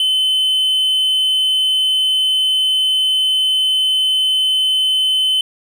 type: tone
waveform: triangle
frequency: 3050 Hz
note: G7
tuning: 48 cents flat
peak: -11 dBFS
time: 0-5.41 s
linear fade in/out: 2 ms
effects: none